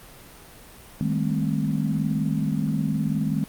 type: chord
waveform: sine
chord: A half-diminished seventh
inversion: second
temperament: equal with one note detuned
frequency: 155.56 / 201 / 220 / 261.6 Hz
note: Eb3 / G3 / A3 / C4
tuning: 0 / +44 / 0 / 0 cents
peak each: -25 / -27 / -28 / -29 dBFS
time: 1.01-3.44 s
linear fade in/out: 0 ms
effects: pink hiss -46 dBFS RMS until 3.48 s + Opus 32 kbps